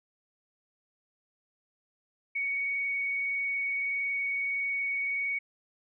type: tone with frequency modulation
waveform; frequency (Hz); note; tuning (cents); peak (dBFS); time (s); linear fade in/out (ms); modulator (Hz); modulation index
sine; 2234; C#7; +13; -28; 2.35-5.39; 10; 21.6; 0.83
effects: none